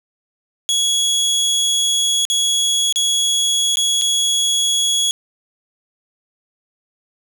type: tone with dropouts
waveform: 25% pulse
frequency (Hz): 3345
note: G#7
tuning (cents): +12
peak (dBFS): -11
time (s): 0.69-5.11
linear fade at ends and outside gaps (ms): 0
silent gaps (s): 2.252-2.3 / 2.925-2.959 / 3.757-3.771 / 4.013-4.019
effects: none